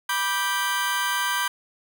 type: chord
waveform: sawtooth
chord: G major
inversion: first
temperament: just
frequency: 980 / 1176 / 1568 Hz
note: B5 / D6 / G6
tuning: -14 / +2 / 0 cents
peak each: -23 / -26 / -22 dBFS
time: 0.09-1.48 s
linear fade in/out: 5 ms
effects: none